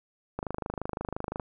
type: click train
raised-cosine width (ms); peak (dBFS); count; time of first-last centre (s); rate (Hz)
1; -18; 27; 0.39-1.398; 25.8
effects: none